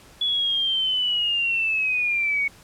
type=linear sweep; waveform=sine; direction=down; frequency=3410 to 2217 Hz; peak=-20 dBFS; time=0.21-2.48 s; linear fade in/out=5 ms; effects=pink hiss -50 dBFS RMS until 2.63 s + low-pass 12000 Hz 12 dB/octave